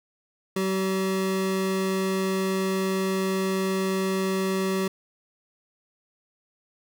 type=tone pair together; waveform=square; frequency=190 / 381.5 Hz; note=F#3 / G4; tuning=+46 / -47 cents; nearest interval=octave; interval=1207 cents; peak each=-27 dBFS; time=0.56-4.88 s; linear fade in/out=5 ms; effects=none